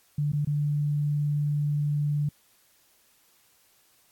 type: tone with dropouts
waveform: sine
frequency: 146.83 Hz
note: D3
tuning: in tune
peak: -23 dBFS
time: 0.18-2.29 s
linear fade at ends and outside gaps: 5 ms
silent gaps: 0.32-0.332 / 0.449-0.471 s
effects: white hiss -63 dBFS RMS until 4.11 s + AAC 64 kbps